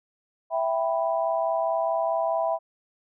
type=chord; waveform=sine; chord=E minor; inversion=none; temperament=equal; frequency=659.3 / 784 / 987.8 Hz; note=E5 / G5 / B5; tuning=0 / 0 / 0 cents; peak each=-24 / -29 / -30 dBFS; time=0.5-2.59 s; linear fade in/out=50 ms; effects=none